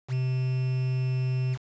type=tone with quantisation; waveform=triangle; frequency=128.6 Hz; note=C3; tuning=30 cents flat; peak=-22 dBFS; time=0.08-1.58 s; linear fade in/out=50 ms; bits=7; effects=resampled to 16000 Hz